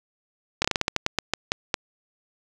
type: slowing click train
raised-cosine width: 0.2 ms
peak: -4 dBFS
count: 13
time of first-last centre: 0.62-1.742 s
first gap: 25 ms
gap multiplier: 1.22
effects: none